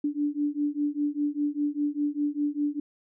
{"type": "beating tone pair", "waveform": "sine", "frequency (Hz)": [290, 295], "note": ["D4", "D4"], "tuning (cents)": [-22, 8], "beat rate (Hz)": 5, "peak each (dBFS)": -28, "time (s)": [0.04, 2.8], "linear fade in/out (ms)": 5, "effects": []}